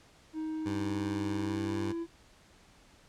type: tone with pitch glide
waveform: triangle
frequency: 314.2 to 334.8 Hz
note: D#4 to E4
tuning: +17 to +27 cents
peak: -31 dBFS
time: 0.33-2.07 s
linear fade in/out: 50 ms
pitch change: +110 cents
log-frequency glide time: 1.27-1.83 s
type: tone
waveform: 15% pulse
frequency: 98 Hz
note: G2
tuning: in tune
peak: -28 dBFS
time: 0.65-1.93 s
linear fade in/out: 20 ms
effects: pink hiss -60 dBFS RMS until 3.08 s + low-pass 8000 Hz 12 dB/octave